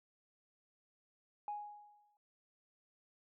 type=tone with exponential decay; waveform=sine; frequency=830.6 Hz; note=G#5; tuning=in tune; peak=-36 dBFS; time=1.48-2.17 s; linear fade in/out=1 ms; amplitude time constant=150 ms; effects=tanh soft clip ceiling -33 dBFS